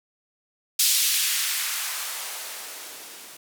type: noise with band-pass filter sweep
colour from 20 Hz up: violet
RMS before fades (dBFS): -27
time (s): 0.79-3.37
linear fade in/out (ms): 5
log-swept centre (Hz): 3900 to 210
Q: 1
effects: none

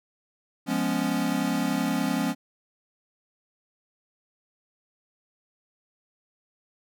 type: chord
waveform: square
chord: C# dominant seventh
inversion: first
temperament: equal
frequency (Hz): 174.61 / 207.7 / 246.9 / 277.2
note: E#3 / G#3 / B3 / C#4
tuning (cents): 0 / 0 / 0 / 0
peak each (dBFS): -32 / -31 / -30 / -29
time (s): 0.66-2.35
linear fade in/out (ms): 50
effects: none

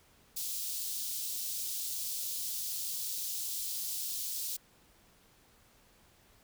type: high-pass noise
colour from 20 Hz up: white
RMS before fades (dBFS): -37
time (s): 0.36-4.57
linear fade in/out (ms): 10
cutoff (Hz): 3700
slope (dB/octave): 24
effects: pink hiss -64 dBFS RMS until 6.43 s

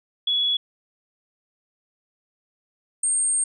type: tone pair in turn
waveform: sine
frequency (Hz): 3382 / 8589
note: G#7 / C9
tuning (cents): +31 / +44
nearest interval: octave + major third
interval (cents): 1613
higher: second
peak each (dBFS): -19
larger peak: neither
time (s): 0.27-0.57 / 3.03-3.44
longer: second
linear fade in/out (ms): 5
effects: none

